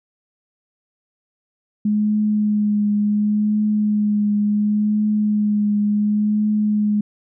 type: tone with vibrato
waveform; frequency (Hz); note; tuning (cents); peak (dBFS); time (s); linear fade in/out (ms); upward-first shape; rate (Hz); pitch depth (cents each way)
sine; 209.5; G#3; +15; -15; 1.85-7.01; 5; triangle; 0.7; 22
effects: none